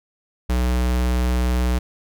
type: tone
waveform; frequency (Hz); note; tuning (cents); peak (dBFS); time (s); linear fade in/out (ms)
square; 61.7; B1; -1; -18; 0.49-1.79; 10
effects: none